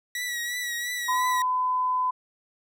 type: tone with vibrato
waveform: sawtooth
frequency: 1934 Hz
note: B6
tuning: 37 cents flat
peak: -25 dBFS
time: 0.15-1.42 s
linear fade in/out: 2 ms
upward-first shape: triangle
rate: 2.9 Hz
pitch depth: 47 cents each way
type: tone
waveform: sine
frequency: 1010 Hz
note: B5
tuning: 39 cents sharp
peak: -22 dBFS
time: 1.08-2.11 s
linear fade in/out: 10 ms
effects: none